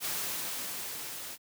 white noise with level ramp, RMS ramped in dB -33 to -42 dBFS, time 0-1.38 s, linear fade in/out 50 ms, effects high-pass 100 Hz 12 dB/octave

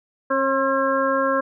harmonic tone with a mistuned harmonic, 270.2 Hz, C#4, 44 cents flat, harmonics 1 / 2 / 4 / 5 / 6, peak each -26 / -21 / -23 / -27 / -27 dBFS, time 0.3-1.41 s, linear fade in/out 10 ms, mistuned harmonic 4, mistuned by -20 cents, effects none

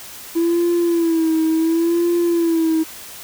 triangle tone with vibrato, 332.1 Hz, E4, 13 cents sharp, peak -11 dBFS, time 0.35-2.84 s, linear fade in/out 20 ms, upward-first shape sine, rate 0.7 Hz, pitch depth 68 cents each way, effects tanh soft clip ceiling -10 dBFS + white hiss -36 dBFS RMS until 3.23 s

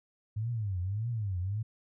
sine tone with vibrato, 103.1 Hz, G#2, 12 cents flat, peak -30 dBFS, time 0.36-1.63 s, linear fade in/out 10 ms, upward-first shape triangle, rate 1.7 Hz, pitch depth 290 cents each way, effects none

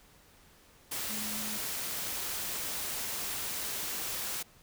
sine tone in noise, 213.8 Hz, A3, 49 cents flat, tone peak -42 dBFS, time 1.09-1.58 s, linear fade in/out 10 ms, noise white, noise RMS -36 dBFS, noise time 0.91-4.43 s, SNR -9 dB, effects pink hiss -60 dBFS RMS until 4.62 s

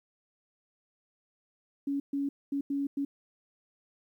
sine tone bursts at uneven times, 280.2 Hz, C#4, 19 cents sharp, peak -28 dBFS, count 5, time 1.87-2 / 2.13-2.29 / 2.52-2.61 / 2.7-2.87 / 2.97-3.05 s, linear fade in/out 5 ms, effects 11-bit

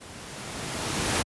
pink noise with level ramp, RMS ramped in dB -44 to -23 dBFS, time 0-1.23 s, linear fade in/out 20 ms, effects high-pass 80 Hz 12 dB/octave + resampled to 24000 Hz

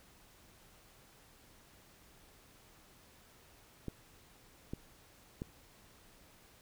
clicks, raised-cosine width 3 ms, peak -26 dBFS, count 3, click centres 3.883 / 4.735 / 5.419 s, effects pink hiss -62 dBFS RMS until 6.61 s

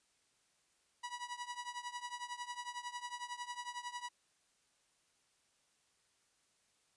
sawtooth tone with tremolo, 973 Hz, B5, 26 cents flat, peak -35 dBFS, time 1.03-4.09 s, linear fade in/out 10 ms, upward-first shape triangle, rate 11 Hz, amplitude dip 90%, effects white hiss -75 dBFS RMS until 6.96 s + resampled to 22050 Hz

